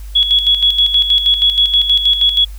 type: tone with tremolo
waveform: sine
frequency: 3363 Hz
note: G#7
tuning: 21 cents sharp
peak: -7 dBFS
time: 0.15-2.45 s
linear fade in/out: 10 ms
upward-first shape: square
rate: 6.3 Hz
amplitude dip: 60%
effects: added 50 Hz sine -26 dBFS peak until 2.58 s + white hiss -45 dBFS RMS until 2.58 s